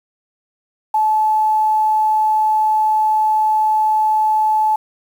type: tone with quantisation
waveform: sine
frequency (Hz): 864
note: A5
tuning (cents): -32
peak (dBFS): -12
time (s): 0.94-4.76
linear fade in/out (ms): 5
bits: 7
effects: none